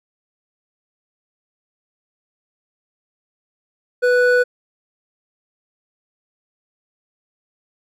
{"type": "tone pair together", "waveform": "triangle", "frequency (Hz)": [493.9, 1480], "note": ["B4", "F#6"], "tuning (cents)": [0, 0], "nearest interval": "octave + perfect fifth", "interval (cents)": 1900, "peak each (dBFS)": [-11, -16], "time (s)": [4.02, 4.44], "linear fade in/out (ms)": 20, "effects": []}